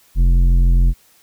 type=tone with tanh clipping; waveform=sine; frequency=43.65 Hz; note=F1; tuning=in tune; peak=-11 dBFS; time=0.15-0.94 s; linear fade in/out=50 ms; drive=10 dB; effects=white hiss -53 dBFS RMS until 1.22 s